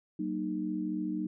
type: tone cluster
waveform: sine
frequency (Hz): 189.2 / 233 / 307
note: F#3 / A#3 / D#4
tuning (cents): +39 / -1 / -23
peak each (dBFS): -36 / -38 / -33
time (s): 0.19-1.27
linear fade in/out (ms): 5
effects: none